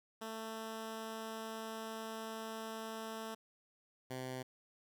10% pulse tone pair in turn, 222.3 / 128.76 Hz, A3 / C3, +18 / -27 cents, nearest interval major sixth, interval 945 cents, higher first, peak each -34 / -33 dBFS, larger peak second, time 0.21-3.35 / 4.1-4.43 s, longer first, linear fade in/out 10 ms, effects none

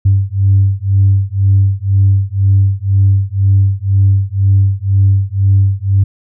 sine beating tone pair, 96.9 / 98.9 Hz, G2 / G2, -20 / +16 cents, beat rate 2 Hz, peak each -10 dBFS, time 0.05-6.04 s, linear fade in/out 10 ms, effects tanh soft clip ceiling -1 dBFS

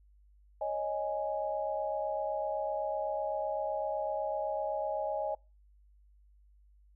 sine chord, C# suspended second, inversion none, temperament equal, 554.4 / 622.3 / 830.6 Hz, C#5 / D#5 / G#5, 0 / 0 / 0 cents, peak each -37 / -34 / -36 dBFS, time 0.61-5.35 s, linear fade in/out 5 ms, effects noise-tail reverb RT60 0.3 s tail -26 dB re dry + added 50 Hz sine -59 dBFS peak until 6.95 s

